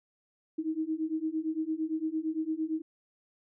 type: beating tone pair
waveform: sine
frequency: 311.8 / 320.6 Hz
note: D#4 / E4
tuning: +4 / -48 cents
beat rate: 8.8 Hz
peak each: -33 / -32 dBFS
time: 0.58-2.82 s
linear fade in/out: 10 ms
effects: none

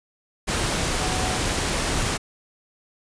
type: tone in noise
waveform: sine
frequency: 740 Hz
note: F#5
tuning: in tune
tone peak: -31 dBFS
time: 0.99-1.39 s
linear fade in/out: 20 ms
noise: pink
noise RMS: -24 dBFS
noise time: 0.47-2.18 s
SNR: -10 dB
effects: resampled to 22050 Hz

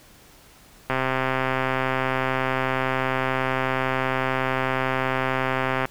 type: click train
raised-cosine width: 0.5 ms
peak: -8 dBFS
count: 650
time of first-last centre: 0.9-5.854 s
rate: 131 Hz
effects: pink hiss -51 dBFS RMS until 5.9 s

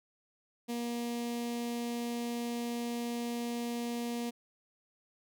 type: tone with notch filter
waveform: sawtooth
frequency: 237.3 Hz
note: A#3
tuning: 31 cents sharp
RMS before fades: -36 dBFS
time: 0.68-4.31 s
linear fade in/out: 20 ms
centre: 1400 Hz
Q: 1.1
effects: none

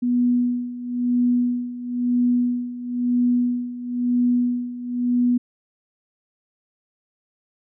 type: tone with tremolo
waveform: sine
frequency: 244.6 Hz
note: B3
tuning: 16 cents flat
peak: -15 dBFS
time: 0.02-5.38 s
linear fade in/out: 10 ms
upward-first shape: sine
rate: 1 Hz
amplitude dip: 80%
effects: none

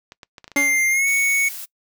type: clicks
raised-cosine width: 0.2 ms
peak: -22 dBFS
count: 6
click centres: 0.121 / 0.232 / 0.382 / 0.443 / 0.479 / 0.517 s
type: tone with pitch glide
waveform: square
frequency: 2101 to 2220 Hz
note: C7 to C#7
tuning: +7 to +2 cents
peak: -17 dBFS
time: 0.56-1.49 s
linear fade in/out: 10 ms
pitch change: +95 cents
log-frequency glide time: 0.9-1.07 s
type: tone with exponential decay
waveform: sawtooth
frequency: 282 Hz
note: C#4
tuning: 30 cents sharp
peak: -15 dBFS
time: 0.56-0.86 s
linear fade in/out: 2 ms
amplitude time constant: 65 ms
type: noise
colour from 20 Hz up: blue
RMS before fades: -33 dBFS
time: 1.06-1.66 s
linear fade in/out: 20 ms
effects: noise-tail reverb RT60 0.1 s tail -23 dB re dry

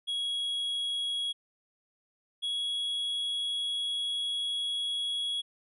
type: tone pair in turn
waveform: triangle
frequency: 3322 / 3337 Hz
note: G#7 / G#7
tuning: 0 / +8 cents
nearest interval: unison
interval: 8 cents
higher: second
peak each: -28 dBFS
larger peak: neither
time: 0.07-1.33 / 2.42-5.42 s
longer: second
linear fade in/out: 20 ms
effects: resampled to 32000 Hz

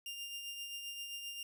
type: tone with tremolo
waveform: sawtooth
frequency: 2800 Hz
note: F7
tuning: 4 cents sharp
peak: -37 dBFS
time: 0.06-1.43 s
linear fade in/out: 2 ms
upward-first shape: triangle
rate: 7.6 Hz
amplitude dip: 45%
effects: none

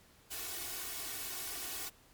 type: noise with comb filter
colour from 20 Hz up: white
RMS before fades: -41 dBFS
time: 0.3-1.9 s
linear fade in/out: 20 ms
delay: 2.7 ms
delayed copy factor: +0.8
effects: pink hiss -63 dBFS RMS until 2.13 s + MP3 96 kbps

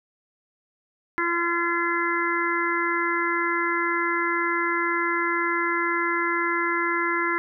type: harmonic tone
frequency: 342 Hz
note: F4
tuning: 36 cents flat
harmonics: 1 / 3 / 4 / 5 / 6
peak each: -28 / -28 / -28 / -28 / -28 dBFS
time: 1.18-7.38 s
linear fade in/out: 0 ms
effects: none

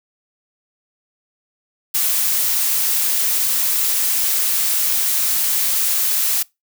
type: noise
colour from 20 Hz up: blue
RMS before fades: -18 dBFS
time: 1.94-6.43 s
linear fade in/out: 10 ms
effects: noise-tail reverb RT60 0.2 s tail -23 dB re dry

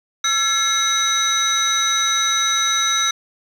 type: tone cluster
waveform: sine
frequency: 1344 / 1701 / 2147 / 3828 / 6060 Hz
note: E6 / G#6 / C7 / A#7 / F#8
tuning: +33 / +41 / +44 / +45 / +40 cents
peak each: -21 / -27 / -26 / -18 / -20 dBFS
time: 0.24-3.11 s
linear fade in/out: 5 ms
effects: tanh soft clip ceiling -10 dBFS + 8-bit

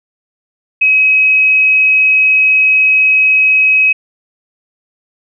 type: tone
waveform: sine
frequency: 2546 Hz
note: D#7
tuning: 39 cents sharp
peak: -6 dBFS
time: 0.81-3.93 s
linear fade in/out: 10 ms
effects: none

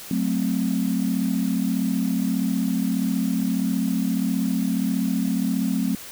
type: chord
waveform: sine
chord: F# diminished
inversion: none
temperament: equal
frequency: 185 / 220 / 261.6 Hz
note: F#3 / A3 / C4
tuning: 0 / 0 / 0 cents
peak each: -24 dBFS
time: 0.11-5.95 s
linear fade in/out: 2 ms
effects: tanh soft clip ceiling -12 dBFS + white hiss -39 dBFS RMS until 6.11 s

